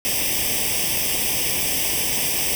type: noise with comb filter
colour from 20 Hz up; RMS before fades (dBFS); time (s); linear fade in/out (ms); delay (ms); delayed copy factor
white; -22; 0.05-2.55; 0; 0.36; +0.95
effects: none